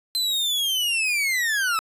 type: linear sweep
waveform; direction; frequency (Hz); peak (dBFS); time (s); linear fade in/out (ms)
40% pulse; down; 4100 to 1278; -20; 0.15-1.79; 0
effects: resampled to 32000 Hz